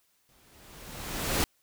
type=noise with exponential growth; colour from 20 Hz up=pink; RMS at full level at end=-25 dBFS; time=0.29-1.44 s; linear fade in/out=0 ms; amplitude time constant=250 ms; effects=white hiss -70 dBFS RMS until 1.62 s